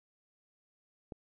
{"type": "click", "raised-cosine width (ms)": 2, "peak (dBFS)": -29, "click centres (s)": 1.122, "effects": []}